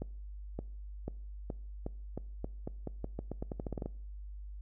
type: accelerating click train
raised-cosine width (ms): 2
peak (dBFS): -24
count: 20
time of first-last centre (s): 0.02-3.86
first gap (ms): 570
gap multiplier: 0.86
effects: noise-tail reverb RT60 0.6 s tail -23 dB re dry + added 50 Hz sine -42 dBFS peak until 4.61 s